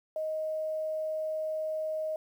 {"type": "tone with quantisation", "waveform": "sine", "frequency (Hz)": 626, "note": "D#5", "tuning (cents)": 10, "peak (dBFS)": -30, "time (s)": [0.16, 2.16], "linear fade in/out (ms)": 2, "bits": 10, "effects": []}